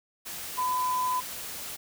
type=tone in noise; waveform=sine; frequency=1006 Hz; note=B5; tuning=32 cents sharp; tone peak=-25 dBFS; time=0.57-1.21 s; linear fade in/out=20 ms; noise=white; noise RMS=-38 dBFS; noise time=0.25-1.77 s; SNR=+10 dB; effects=none